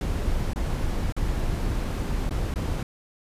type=noise with dropouts; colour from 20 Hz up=brown; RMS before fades=-26 dBFS; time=0.01-2.83 s; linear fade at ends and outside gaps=2 ms; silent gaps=0.534-0.559 / 1.124-1.165 / 2.294-2.308 / 2.54-2.558 s; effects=resampled to 32000 Hz